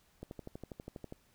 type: click train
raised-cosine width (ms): 2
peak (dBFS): -30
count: 12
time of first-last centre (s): 0.23-1.124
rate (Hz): 12.3
effects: pink hiss -69 dBFS RMS until 1.34 s